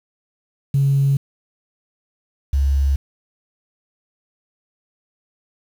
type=tone pair in turn; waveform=sine; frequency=138.4 / 69.2 Hz; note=C#3 / C#2; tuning=-2 / -2 cents; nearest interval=octave; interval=1200 cents; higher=first; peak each=-12 / -13 dBFS; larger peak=first; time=0.74-1.17 / 2.53-2.96 s; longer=neither; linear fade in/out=5 ms; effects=tanh soft clip ceiling -9 dBFS + 7-bit

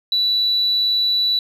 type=tone; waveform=sine; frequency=3951 Hz; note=B7; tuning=in tune; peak=-14 dBFS; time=0.12-1.39 s; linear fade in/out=2 ms; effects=tanh soft clip ceiling -11 dBFS

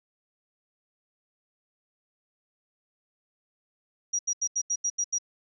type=tone bursts; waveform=sine; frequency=5750 Hz; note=F8; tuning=50 cents sharp; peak=-24 dBFS; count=8; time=4.13-5.185 s; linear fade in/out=10 ms; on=61 ms; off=81 ms; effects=none

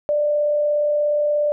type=tone with frequency modulation; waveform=sine; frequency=592 Hz; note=D5; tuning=14 cents sharp; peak=-16 dBFS; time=0.09-1.52 s; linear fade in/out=0 ms; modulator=36.9 Hz; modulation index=0.22; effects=none

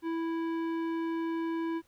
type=tone with tanh clipping; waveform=triangle; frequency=329.6 Hz; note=E4; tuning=in tune; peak=-32 dBFS; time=0.02-1.82 s; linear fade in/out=50 ms; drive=18 dB; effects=pink hiss -68 dBFS RMS until 1.87 s

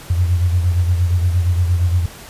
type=beating tone pair; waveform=sine; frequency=87.31 / 95.91 Hz; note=F2 / G2; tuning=0 / -37 cents; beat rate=8.6 Hz; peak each=-13 / -22 dBFS; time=0.1-2.06 s; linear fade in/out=5 ms; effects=pink hiss -37 dBFS RMS until 2.29 s + resampled to 32000 Hz

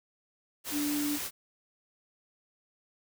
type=tone in noise; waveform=sine; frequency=292.9 Hz; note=D4; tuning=5 cents flat; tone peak=-29 dBFS; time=0.71-1.19 s; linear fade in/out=50 ms; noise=white; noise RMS=-36 dBFS; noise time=0.64-1.31 s; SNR=+4 dB; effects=none

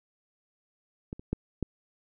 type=clicks; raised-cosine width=3 ms; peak=-23 / -30 / -15 / -16 dBFS; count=4; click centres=1.129 / 1.195 / 1.33 / 1.627 s; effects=none

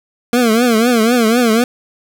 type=tone with vibrato; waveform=25% pulse; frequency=233.1 Hz; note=A#3; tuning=in tune; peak=-6 dBFS; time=0.33-1.64 s; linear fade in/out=2 ms; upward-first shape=triangle; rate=4 Hz; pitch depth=150 cents each way; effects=none

